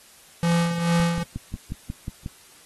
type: tone with tremolo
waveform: square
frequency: 170 Hz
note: F3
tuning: 46 cents flat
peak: -18 dBFS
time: 0.43-1.23 s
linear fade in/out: 0 ms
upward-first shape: sine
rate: 2.3 Hz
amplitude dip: 60%
type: click train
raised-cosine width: 5 ms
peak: -18 dBFS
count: 8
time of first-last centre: 1-2.261 s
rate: 5.55 Hz
effects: white hiss -51 dBFS RMS until 2.65 s + AAC 32 kbps